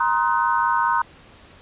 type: chord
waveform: sine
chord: C half-diminished seventh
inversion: third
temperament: just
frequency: 941.9 / 1046.5 / 1255.8 / 1507 Hz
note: Bb5 / C6 / Eb6 / Gb6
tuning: +18 / 0 / +16 / +31 cents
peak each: -20 / -23 / -25 / -25 dBFS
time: 0-1.02 s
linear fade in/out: 5 ms
effects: pink hiss -48 dBFS RMS until 1.61 s + resampled to 8000 Hz